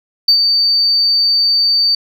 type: tone with ADSR envelope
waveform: sine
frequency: 4595 Hz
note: D8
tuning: 39 cents flat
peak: -3 dBFS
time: 0.28-1.95 s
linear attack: 6 ms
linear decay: 81 ms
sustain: -6 dB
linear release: 4 ms
effects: tanh soft clip ceiling -3 dBFS